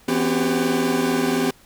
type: tone cluster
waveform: 40% pulse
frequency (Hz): 167.2 / 251.1 / 271.8 / 373.9 / 398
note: E3 / B3 / C#4 / F#4 / G4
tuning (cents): +25 / +29 / -34 / +18 / +26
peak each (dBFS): -29 / -21 / -25 / -29 / -23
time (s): 0.08-1.51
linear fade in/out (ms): 5
effects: pink hiss -52 dBFS RMS until 1.65 s